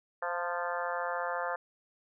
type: harmonic tone with a mistuned harmonic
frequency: 174.1 Hz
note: F3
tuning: 5 cents flat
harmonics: 3 / 4 / 5 / 6 / 7 / 8 / 9 / 10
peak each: -37 / -38 / -39 / -40 / -40 / -41 / -42 / -42 dBFS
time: 0.22-1.56 s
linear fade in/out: 5 ms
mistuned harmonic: 5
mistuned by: +28 cents
effects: none